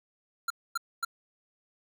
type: tone bursts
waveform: square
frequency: 1372 Hz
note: F6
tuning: 31 cents flat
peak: -28 dBFS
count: 3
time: 0.48-1.049 s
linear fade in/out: 5 ms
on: 23 ms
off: 250 ms
effects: none